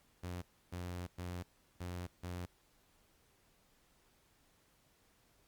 sawtooth tone bursts at uneven times, 88.9 Hz, F2, 31 cents sharp, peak -37 dBFS, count 5, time 0.23-0.42 / 0.72-1.07 / 1.18-1.43 / 1.8-2.07 / 2.23-2.46 s, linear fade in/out 10 ms, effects pink hiss -71 dBFS RMS until 5.47 s + Opus 48 kbps

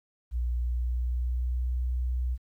sine tone with pitch glide, 60.3 to 62.14 Hz, B1 to B1, -41 to +11 cents, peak -25 dBFS, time 0.31-2.38 s, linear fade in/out 50 ms, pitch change +52 cents, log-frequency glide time 0.54-1.73 s, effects tanh soft clip ceiling -21 dBFS + 11-bit

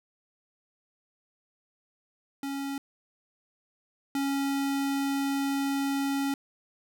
square tone pair in turn, 276.7 / 276.7 Hz, C#4 / C#4, -3 / -3 cents, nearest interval unison, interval 0 cents, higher neither, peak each -32 / -27 dBFS, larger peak second, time 2.43-2.78 / 4.15-6.34 s, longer second, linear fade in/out 2 ms, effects none

